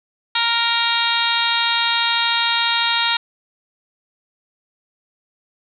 harmonic tone, 466.2 Hz, A#4, in tune, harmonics 2 / 3 / 4 / 5 / 6 / 7 / 8 / 9, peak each -23 / -24 / -26 / -26 / -26 / -25 / -22 / -27 dBFS, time 0.35-3.17 s, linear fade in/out 5 ms, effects none

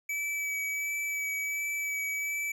square tone with vibrato, 2293 Hz, D7, 42 cents flat, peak -31 dBFS, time 0.09-2.52 s, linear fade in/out 5 ms, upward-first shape sine, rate 1.4 Hz, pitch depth 14 cents each way, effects none

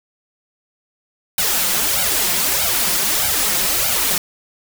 white noise with flanger, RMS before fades -18 dBFS, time 1.38-4.18 s, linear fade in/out 2 ms, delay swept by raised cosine 1.3 to 5.7 ms, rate 1.6 Hz, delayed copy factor +1, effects none

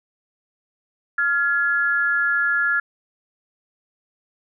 sine tone pair together, 1396.9 / 1694.6 Hz, F6 / G#6, 0 / +34 cents, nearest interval minor third, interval 334 cents, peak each -20 dBFS, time 1.18-2.8 s, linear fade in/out 5 ms, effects none

